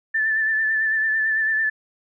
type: tone with vibrato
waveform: sine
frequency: 1760 Hz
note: A6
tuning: in tune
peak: -18 dBFS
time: 0.14-1.7 s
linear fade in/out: 10 ms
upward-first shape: sine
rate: 9 Hz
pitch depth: 30 cents each way
effects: none